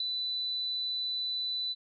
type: tone with ADSR envelope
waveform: sine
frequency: 3987 Hz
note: B7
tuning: 16 cents sharp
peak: -25 dBFS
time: 0-1.75 s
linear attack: 5 ms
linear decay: 4 ms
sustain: -5 dB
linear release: 35 ms
effects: MP3 48 kbps